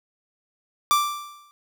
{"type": "tone with exponential decay", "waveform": "45% pulse", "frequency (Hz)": 1174.7, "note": "D6", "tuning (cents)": 0, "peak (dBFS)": -14, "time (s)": [0.91, 1.51], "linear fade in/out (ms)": 0, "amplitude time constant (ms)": 130, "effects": []}